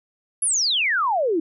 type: exponential sweep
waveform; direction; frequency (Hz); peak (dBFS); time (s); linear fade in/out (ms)
sine; down; 11175 to 304.8; -18; 0.42-1.4; 5
effects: none